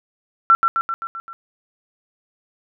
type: tone with echo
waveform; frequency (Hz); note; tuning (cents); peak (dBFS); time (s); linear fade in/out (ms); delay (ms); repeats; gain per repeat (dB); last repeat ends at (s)
sine; 1348; E6; +38; -8; 0.5-0.55; 0; 130; 6; -4; 1.33
effects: none